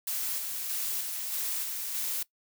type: noise with tremolo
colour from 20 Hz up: blue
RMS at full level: -32 dBFS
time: 0.07-2.23 s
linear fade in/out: 5 ms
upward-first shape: square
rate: 1.6 Hz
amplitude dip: 30%
effects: noise-tail reverb RT60 0.1 s tail -20 dB re dry